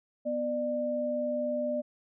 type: tone pair together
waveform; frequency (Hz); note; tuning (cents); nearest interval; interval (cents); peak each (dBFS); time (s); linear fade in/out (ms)
sine; 246.9 / 597.2; B3 / D5; 0 / +29; octave + minor third; 1529; -34 / -29; 0.25-1.82; 20
effects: none